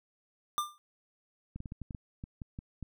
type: tone with exponential decay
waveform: square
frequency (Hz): 1194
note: D6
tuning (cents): +28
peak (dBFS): -26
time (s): 0.58-0.78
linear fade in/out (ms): 0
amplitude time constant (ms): 43
type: clicks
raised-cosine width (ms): 5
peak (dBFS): -28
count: 11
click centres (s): 1.56 / 1.604 / 1.658 / 1.721 / 1.817 / 1.908 / 1.948 / 2.239 / 2.418 / 2.589 / 2.827
effects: none